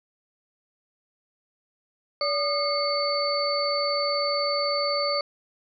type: tone cluster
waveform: sine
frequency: 575 / 1219 / 2160 / 4516 Hz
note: D5 / D#6 / C#7 / C#8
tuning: -37 / -36 / -45 / +31 cents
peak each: -26 / -29 / -35 / -27 dBFS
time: 2.21-5.21 s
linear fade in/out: 2 ms
effects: none